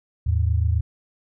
sine tone pair together, 79.3 / 106.78 Hz, D#2 / G#2, +33 / +49 cents, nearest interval perfect fourth, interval 516 cents, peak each -19 / -22 dBFS, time 0.26-0.81 s, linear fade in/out 10 ms, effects none

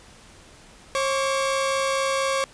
sawtooth tone pair together, 540 / 1144.2 Hz, C#5 / D6, -45 / -45 cents, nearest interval octave + minor second, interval 1300 cents, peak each -19 / -23 dBFS, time 0.95-2.44 s, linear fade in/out 0 ms, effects pink hiss -49 dBFS RMS until 2.53 s + resampled to 22050 Hz

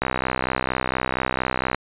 click train, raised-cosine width 0.5 ms, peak -6 dBFS, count 112, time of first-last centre 0.02-1.746 s, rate 64.3 Hz, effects resampled to 8000 Hz

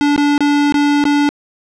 square tone with dropouts, 289.7 Hz, D4, 24 cents flat, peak -11 dBFS, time 0.01-1.29 s, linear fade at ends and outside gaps 0 ms, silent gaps 0.162-0.178 / 0.379-0.406 / 0.723-0.742 / 1.04-1.053 s, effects low-pass 5000 Hz 12 dB/octave

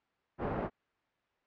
white low-pass noise, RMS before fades -35 dBFS, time 0.38-0.7 s, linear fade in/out 50 ms, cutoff 770 Hz, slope 12 dB/octave, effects white hiss -75 dBFS RMS until 1.46 s + low-pass 2000 Hz 12 dB/octave

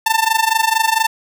sawtooth tone with amplitude modulation, 892 Hz, A5, 23 cents sharp, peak -6 dBFS, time 0.06-1.07 s, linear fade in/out 5 ms, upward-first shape sine, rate 24.4 Hz, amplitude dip 85%, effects none

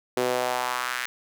sawtooth tone with high-pass filter sweep, 125 Hz, B2, 21 cents sharp, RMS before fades -27 dBFS, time 0.17-1.06 s, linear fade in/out 0 ms, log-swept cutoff 390 to 1800 Hz, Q 2.2, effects none

